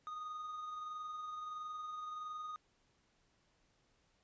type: tone with amplitude modulation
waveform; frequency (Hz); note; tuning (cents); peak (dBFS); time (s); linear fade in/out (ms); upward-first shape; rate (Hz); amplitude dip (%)
triangle; 1238; D#6; -9; -39; 0.07-2.56; 0; sine; 21.5; 30
effects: pink hiss -75 dBFS RMS until 4.23 s + resampled to 16000 Hz